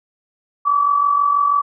sine tone with amplitude modulation, 1149 Hz, D6, 38 cents flat, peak -10 dBFS, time 0.65-1.62 s, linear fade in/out 20 ms, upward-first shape sine, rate 46.2 Hz, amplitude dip 60%, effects none

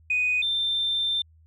sine tone pair in turn, 2489 / 3575 Hz, D#7 / A7, 0 / +27 cents, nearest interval tritone, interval 627 cents, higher second, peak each -20 / -22 dBFS, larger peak first, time 0.1-0.42 / 0.42-1.22 s, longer second, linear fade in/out 5 ms, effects tanh soft clip ceiling -16 dBFS + added 80 Hz sine -53 dBFS peak until 1.46 s

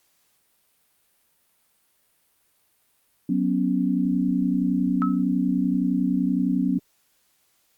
sine chord, F# suspended fourth, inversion none, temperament just, 185 / 246.7 / 277.5 Hz, F#3 / B3 / C#4, 0 / -2 / +2 cents, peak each -24 dBFS, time 3.29-6.79 s, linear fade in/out 5 ms
sine tone with exponential decay, 1295 Hz, E6, 31 cents flat, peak -21 dBFS, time 5.02-5.23 s, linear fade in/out 0 ms, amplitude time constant 44 ms
effects white hiss -66 dBFS RMS until 7.77 s + Opus 48 kbps

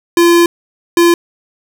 square tone bursts at uneven times, 342.6 Hz, F4, 33 cents flat, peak -6 dBFS, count 2, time 0.17-0.46 / 0.97-1.14 s, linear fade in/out 2 ms, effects none

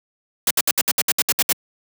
white noise bursts, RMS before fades -17 dBFS, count 11, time 0.47-1.526 s, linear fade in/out 2 ms, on 36 ms, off 66 ms, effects high-pass 150 Hz 12 dB/octave

